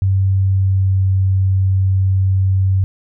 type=tone with pitch glide; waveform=sine; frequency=96.2 to 95.37 Hz; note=G2 to G2; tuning=-32 to -47 cents; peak=-11 dBFS; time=0.02-2.84 s; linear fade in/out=0 ms; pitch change=-15 cents; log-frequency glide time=0.38-1.05 s; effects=none